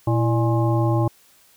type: harmonic tone with a mistuned harmonic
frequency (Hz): 118.4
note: A#2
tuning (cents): +27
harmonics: 1 / 3 / 5 / 7 / 9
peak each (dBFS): -18 / -23 / -28 / -28 / -31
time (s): 0.07-1.08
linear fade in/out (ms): 5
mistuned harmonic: 3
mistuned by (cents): -110
effects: white hiss -55 dBFS RMS until 1.56 s